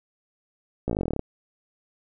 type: slowing click train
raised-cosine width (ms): 2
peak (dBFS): -13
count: 15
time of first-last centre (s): 0.88-1.194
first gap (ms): 16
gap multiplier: 1.05
effects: none